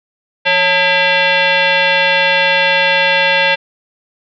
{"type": "tone with frequency modulation", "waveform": "sine", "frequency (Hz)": 552, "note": "C#5", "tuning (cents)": -7, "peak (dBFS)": -9, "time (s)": [0.45, 3.56], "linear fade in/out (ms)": 20, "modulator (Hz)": 724, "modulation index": 4, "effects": []}